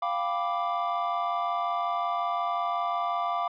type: chord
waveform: triangle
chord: G dominant seventh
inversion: third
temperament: equal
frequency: 698.5 / 784 / 987.8 / 1174.7 Hz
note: F5 / G5 / B5 / D6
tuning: 0 / 0 / 0 / 0 cents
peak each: -28 / -34 / -33 / -28 dBFS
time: 0.02-3.48 s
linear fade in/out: 5 ms
effects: resampled to 11025 Hz